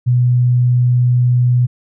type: tone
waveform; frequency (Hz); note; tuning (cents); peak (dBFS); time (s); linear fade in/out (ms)
sine; 123.47; B2; 0; -9; 0.06-1.67; 20
effects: none